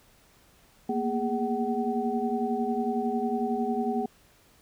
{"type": "tone cluster", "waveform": "sine", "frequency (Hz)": [229.2, 240.2, 412.3, 754], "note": ["A#3", "B3", "G#4", "F#5"], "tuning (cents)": [-29, -48, -13, 32], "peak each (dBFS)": -31, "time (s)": [0.89, 4.06], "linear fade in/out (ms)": 5, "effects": ["pink hiss -60 dBFS RMS until 4.61 s"]}